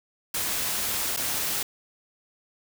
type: noise with dropouts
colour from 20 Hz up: white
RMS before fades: -28 dBFS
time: 0.34-1.63 s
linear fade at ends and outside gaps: 5 ms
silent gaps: 1.165-1.171 s
effects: none